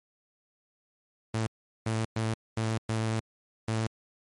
sawtooth tone bursts at uneven times, 111.3 Hz, A2, 20 cents sharp, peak -23 dBFS, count 6, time 1.34-1.47 / 1.86-2.05 / 2.16-2.34 / 2.57-2.78 / 2.89-3.2 / 3.68-3.87 s, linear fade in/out 5 ms, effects MP3 48 kbps

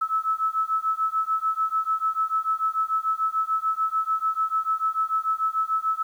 sine beating tone pair, 1300 / 1306.8 Hz, E6 / E6, -24 / -15 cents, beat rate 6.8 Hz, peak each -25 dBFS, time 0.01-6.03 s, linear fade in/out 10 ms, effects 9-bit

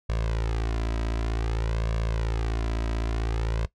sawtooth tone with flanger, 55.8 Hz, A1, 25 cents sharp, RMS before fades -27 dBFS, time 0.09-3.66 s, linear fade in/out 5 ms, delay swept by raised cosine 1.8 to 3.1 ms, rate 0.54 Hz, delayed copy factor +0.75, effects noise-tail reverb RT60 0.1 s tail -17 dB re dry + low-pass 6000 Hz 12 dB/octave

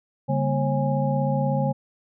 sine tone cluster, 142.7 / 199.3 / 235.5 / 540 / 824 Hz, D3 / G3 / A#3 / C#5 / G#5, -49 / +29 / +18 / -45 / -14 cents, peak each -23 / -29 / -29 / -27 / -29 dBFS, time 0.28-1.73 s, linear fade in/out 20 ms, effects none

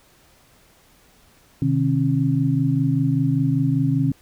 sine tone cluster, 128.9 / 154 / 270.7 Hz, C3 / D#3 / C#4, -26 / -17 / -41 cents, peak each -21 dBFS, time 1.62-4.12 s, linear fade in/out 2 ms, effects pink hiss -55 dBFS RMS until 4.21 s

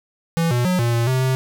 square tone with pitch steps, 166.3 / 121.8 / 182.2 / 118.2 / 117.1 / 129.7 / 130.5 Hz, E3 / B2 / F#3 / A#2 / A#2 / C3 / C3, +16 / -24 / -26 / +24 / +8 / -15 / -4 cents, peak -17 dBFS, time 0.37-1.35 s, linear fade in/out 0 ms, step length 140 ms, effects none

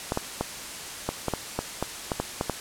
clicks, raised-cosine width 1 ms, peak -11 dBFS, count 12, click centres 0.121 / 0.174 / 0.41 / 1.09 / 1.283 / 1.337 / 1.59 / 1.826 / 2.118 / 2.2 / 2.411 / 2.497 s, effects white hiss -37 dBFS RMS until 2.6 s + low-pass 10000 Hz 12 dB/octave

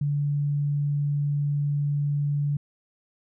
sine tone, 144.6 Hz, D3, 27 cents flat, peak -22 dBFS, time 0.01-2.57 s, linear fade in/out 5 ms, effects none

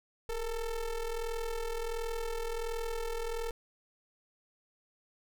square ring-modulated tone, 221.3 Hz, A3, 10 cents sharp, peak -31 dBFS, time 0.29-3.51 s, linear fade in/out 2 ms, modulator 242 Hz, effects none

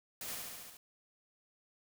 white noise with echo, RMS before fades -43 dBFS, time 0.21-0.35 s, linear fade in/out 2 ms, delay 70 ms, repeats 6, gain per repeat -2 dB, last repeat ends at 0.77 s, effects none

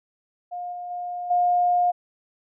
sine tone with level steps, 711 Hz, F5, 31 cents sharp, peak -29 / -31 / -28 / -17 dBFS, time 0.51-1.92 s, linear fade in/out 20 ms, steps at 0.72 / 0.9 / 1.3 s, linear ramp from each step 10 ms, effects none

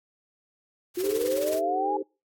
white noise with tremolo, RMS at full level -35 dBFS, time 0.94-1.61 s, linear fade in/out 50 ms, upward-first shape triangle, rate 19 Hz, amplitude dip 75%
sine linear sweep, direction up, 349.2 to 845 Hz, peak -25 dBFS, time 0.97-1.97 s, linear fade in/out 5 ms
sine chord, A half-diminished seventh, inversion second, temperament equal, 311.1 / 392 / 440 / 523.3 Hz, Eb4 / G4 / A4 / C5, 0 / 0 / 0 / 0 cents, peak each -35 / -31 / -35 / -36 dBFS, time 1.03-2.03 s, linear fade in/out 10 ms
effects noise-tail reverb RT60 0.3 s tail -26 dB re dry + AAC 64 kbps

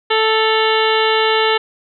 harmonic tone with a mistuned harmonic, 440 Hz, A4, in tune, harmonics 1 / 2 / 3 / 4 / 5 / 6 / 7 / 8 / 9, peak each -16 / -19 / -21 / -22 / -23 / -24 / -24 / -25 / -26 dBFS, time 0.1-1.58 s, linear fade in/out 10 ms, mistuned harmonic 6, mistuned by +100 cents, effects none

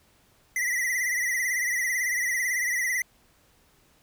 square tone with vibrato, 1975.5 Hz, B6, in tune, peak -25 dBFS, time 0.56-3.02 s, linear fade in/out 2 ms, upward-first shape triangle, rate 18 Hz, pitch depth 96 cents each way, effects pink hiss -62 dBFS RMS until 4.02 s

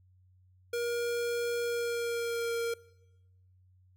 square tone with pitch glide, 474.5 to 465.5 Hz, A#4 to A#4, +31 to -2 cents, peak -31 dBFS, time 0.73-2.74 s, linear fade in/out 5 ms, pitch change -33 cents, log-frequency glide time 1.61-2.54 s, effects noise-tail reverb RT60 1.0 s tail -22 dB re dry + added 92 Hz sine -60 dBFS peak until 3.96 s

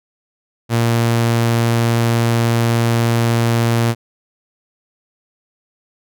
sawtooth tone, 116.54 Hz, A#2, in tune, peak -9 dBFS, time 0.69-3.95 s, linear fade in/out 50 ms, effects none

